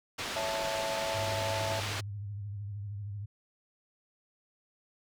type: low-pass noise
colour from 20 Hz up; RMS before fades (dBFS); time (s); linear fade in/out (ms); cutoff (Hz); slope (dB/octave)
white; -37; 0.18-2.01; 10; 4000; 12
type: chord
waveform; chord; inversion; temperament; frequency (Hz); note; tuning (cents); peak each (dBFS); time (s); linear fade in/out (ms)
sine; A major; first; equal; 554.4 / 659.3 / 880; C#5 / E5 / A5; 0 / 0 / 0; -38 / -35 / -37; 0.36-1.8; 2
type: tone with vibrato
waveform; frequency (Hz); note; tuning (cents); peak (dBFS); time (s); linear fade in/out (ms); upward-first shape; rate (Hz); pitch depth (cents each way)
sine; 101.8; G#2; -34; -36; 1.14-3.26; 10; sine; 13; 67
effects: none